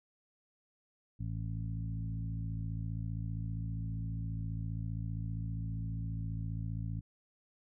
harmonic tone with a mistuned harmonic, 55 Hz, A1, in tune, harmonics 1 / 2 / 3 / 4 / 5, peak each -41 / -37 / -42 / -53 / -51 dBFS, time 1.19-7.01 s, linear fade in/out 20 ms, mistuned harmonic 1, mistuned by -17 cents, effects none

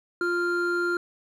triangle tone pair together, 349.6 / 1394.4 Hz, F4 / F6, +2 / -3 cents, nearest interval 2 octaves, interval 2395 cents, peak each -24 dBFS, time 0.21-0.97 s, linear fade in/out 2 ms, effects none

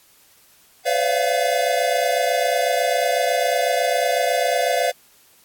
square tone cluster, 508 / 574 / 680 / 708 Hz, B4 / D5 / F5 / F5, +49 / -40 / -46 / +23 cents, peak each -24 dBFS, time 0.85-4.92 s, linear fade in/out 20 ms, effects white hiss -54 dBFS RMS until 5.44 s + AAC 64 kbps

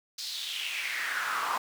brown noise with high-pass filter sweep, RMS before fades -33 dBFS, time 0.18-1.58 s, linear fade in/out 5 ms, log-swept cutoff 4700 to 980 Hz, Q 4.3, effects none

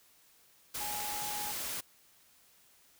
sine tone in noise, 834 Hz, G#5, 7 cents sharp, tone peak -40 dBFS, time 0.8-1.52 s, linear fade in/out 10 ms, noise white, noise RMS -38 dBFS, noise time 0.74-1.81 s, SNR -5 dB, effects white hiss -64 dBFS RMS until 2.99 s

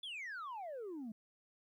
sine exponential sweep, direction down, 3520 to 207.7 Hz, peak -40 dBFS, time 0.03-1.12 s, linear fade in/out 5 ms, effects tanh soft clip ceiling -41 dBFS + 13-bit

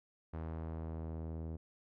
sawtooth tone with low-pass filter sweep, 80.5 Hz, E2, 41 cents flat, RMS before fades -42 dBFS, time 0.33-1.57 s, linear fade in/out 10 ms, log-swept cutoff 1300 to 480 Hz, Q 0.82, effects none

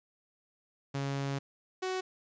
sawtooth tone pair in turn, 138.59 / 372.9 Hz, C#3 / F#4, 0 / +14 cents, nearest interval octave + perfect fourth, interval 1714 cents, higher second, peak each -28 dBFS, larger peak neither, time 0.94-1.39 / 1.82-2.01 s, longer first, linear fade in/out 10 ms, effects resampled to 16000 Hz + 11-bit

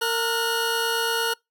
20% pulse tone pair together, 458.8 / 1445 Hz, A#4 / F#6, -28 / -41 cents, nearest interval octave + minor sixth, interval 1987 cents, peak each -20 dBFS, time 0.01-1.34 s, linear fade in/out 10 ms, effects noise-tail reverb RT60 0.2 s tail -26 dB re dry

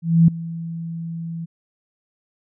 sine tone with ADSR envelope, 166 Hz, E3, 12 cents sharp, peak -7 dBFS, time 0.02-1.46 s, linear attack 260 ms, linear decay 4 ms, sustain -19 dB, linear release 19 ms, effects none

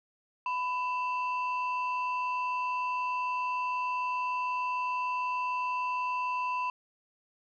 sine tone pair together, 998.7 / 2668 Hz, B5 / E7, +19 / +20 cents, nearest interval octave + perfect fourth, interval 1701 cents, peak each -28 / -36 dBFS, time 0.46-6.7 s, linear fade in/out 2 ms, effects tanh soft clip ceiling -25 dBFS

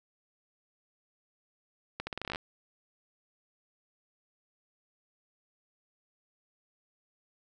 accelerating click train, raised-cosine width 0.3 ms, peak -19 dBFS, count 12, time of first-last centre 2-2.359 s, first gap 70 ms, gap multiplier 0.83, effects none

